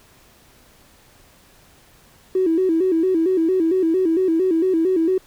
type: tone with vibrato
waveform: triangle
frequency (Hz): 349.2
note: F4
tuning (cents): 0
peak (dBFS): -11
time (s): 2.35-5.18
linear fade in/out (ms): 5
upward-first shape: square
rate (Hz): 4.4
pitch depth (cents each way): 120
effects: tanh soft clip ceiling -13 dBFS + pink hiss -52 dBFS RMS until 5.26 s